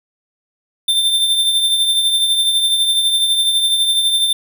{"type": "tone with tremolo", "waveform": "square", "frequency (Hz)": 3576, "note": "A7", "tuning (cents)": 27, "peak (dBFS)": -11, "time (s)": [0.88, 4.33], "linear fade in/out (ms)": 5, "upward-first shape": "triangle", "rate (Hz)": 12, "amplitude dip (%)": 50, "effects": []}